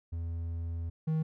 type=tone pair in turn; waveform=triangle; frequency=83.7 / 158 Hz; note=E2 / D#3; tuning=+27 / +27 cents; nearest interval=major seventh; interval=1100 cents; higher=second; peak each=-31 / -25 dBFS; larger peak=second; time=0.12-0.9 / 1.07-1.23 s; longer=first; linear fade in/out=10 ms; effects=none